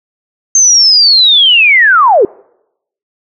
sine linear sweep, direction down, 6370 to 350 Hz, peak -3 dBFS, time 0.55-2.25 s, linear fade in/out 2 ms, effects noise-tail reverb RT60 0.8 s tail -26 dB re dry

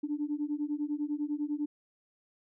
sine beating tone pair, 290 / 300 Hz, D4 / D4, -22 / +37 cents, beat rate 10 Hz, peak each -33 / -33 dBFS, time 0.03-1.66 s, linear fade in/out 10 ms, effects tanh soft clip ceiling -23 dBFS

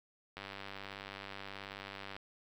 click train, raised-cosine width 0.3 ms, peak -28 dBFS, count 178, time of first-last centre 0.37-2.165 s, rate 98.6 Hz, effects 10-bit

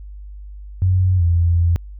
sine tone with pitch glide, 92.5 to 85.31 Hz, F#2 to F2, 0 to -40 cents, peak -12 dBFS, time 0.82-1.76 s, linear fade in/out 0 ms, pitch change -140 cents, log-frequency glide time 1.17-1.22 s, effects added 50 Hz sine -32 dBFS peak until 1.99 s

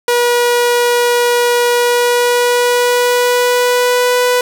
sawtooth tone with pitch glide, 482.5 to 494.6 Hz, B4 to B4, -40 to +3 cents, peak -6 dBFS, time 0.08-4.41 s, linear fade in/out 2 ms, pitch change +43 cents, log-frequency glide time 1.7-4.18 s, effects none

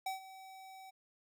square tone with ADSR envelope, 764 Hz, G5, 45 cents flat, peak -35 dBFS, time 0.06-0.91 s, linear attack 5 ms, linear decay 130 ms, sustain -16 dB, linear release 17 ms, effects none

